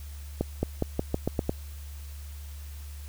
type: accelerating click train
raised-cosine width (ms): 2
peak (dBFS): -12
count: 8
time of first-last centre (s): 0.41-1.494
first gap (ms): 220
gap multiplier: 0.88
effects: added 72 Hz sine -38 dBFS peak until 3.08 s + white hiss -52 dBFS RMS until 3.08 s